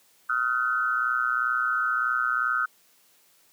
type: tone cluster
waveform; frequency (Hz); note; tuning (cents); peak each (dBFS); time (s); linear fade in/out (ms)
sine; 1269 / 1392 / 1514; D#6 / F6 / F#6; +34 / -6 / +39; -27; 0.29-2.66; 10
effects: white hiss -61 dBFS RMS until 3.52 s + high-pass 150 Hz 12 dB/octave